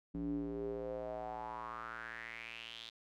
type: tone with band-pass filter sweep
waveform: square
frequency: 57.3 Hz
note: A#1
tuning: 29 cents flat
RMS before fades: -43 dBFS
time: 0.14-2.9 s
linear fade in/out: 10 ms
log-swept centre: 240 to 3700 Hz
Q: 5.4
effects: none